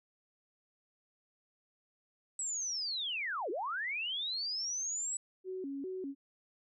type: linear two-way sweep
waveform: sine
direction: down then up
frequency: 7902 to 320 to 7902 Hz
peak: -34 dBFS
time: 2.39-5.17 s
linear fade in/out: 2 ms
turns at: 3.5 s
type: tone with vibrato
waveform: sine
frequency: 321.7 Hz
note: E4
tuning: 42 cents flat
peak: -37 dBFS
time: 5.44-6.15 s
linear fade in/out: 50 ms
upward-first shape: square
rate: 2.5 Hz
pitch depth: 260 cents each way
effects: none